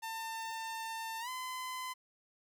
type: tone with pitch glide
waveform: sawtooth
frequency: 899 to 1020.8 Hz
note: A5 to C6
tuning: +37 to -43 cents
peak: -35 dBFS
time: 0.02-1.94 s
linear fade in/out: 20 ms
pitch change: +220 cents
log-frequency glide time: 1.2-1.29 s
effects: 12-bit